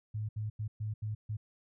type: tone bursts at uneven times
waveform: sine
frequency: 107.2 Hz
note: A2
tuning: 45 cents flat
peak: -33 dBFS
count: 6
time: 0.14-0.29 / 0.36-0.5 / 0.59-0.68 / 0.8-0.94 / 1.02-1.15 / 1.29-1.37 s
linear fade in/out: 10 ms
effects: none